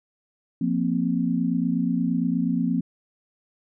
sine chord, F suspended fourth, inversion none, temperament equal, 174.61 / 233.1 / 261.6 Hz, F3 / Bb3 / C4, 0 / 0 / 0 cents, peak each -25 dBFS, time 0.61-2.81 s, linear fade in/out 5 ms, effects none

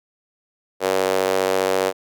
sawtooth tone with high-pass filter, 94.8 Hz, F#2, 43 cents sharp, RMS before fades -20 dBFS, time 0.8-1.93 s, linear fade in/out 50 ms, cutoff 490 Hz, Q 2.8, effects none

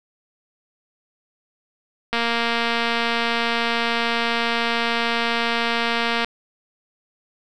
click train, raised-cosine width 0.3 ms, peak -6 dBFS, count 960, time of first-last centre 2.13-6.246 s, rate 233 Hz, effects none

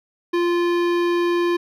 sine tone with hard clipping, 347.2 Hz, F4, 10 cents flat, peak -19 dBFS, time 0.33-1.57 s, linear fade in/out 10 ms, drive 17 dB, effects none

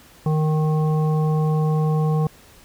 harmonic tone, 155 Hz, D#3, 6 cents flat, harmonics 1 / 3 / 5 / 7, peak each -17 / -27 / -31 / -34 dBFS, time 0.26-2.27 s, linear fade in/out 2 ms, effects pink hiss -49 dBFS RMS until 2.64 s

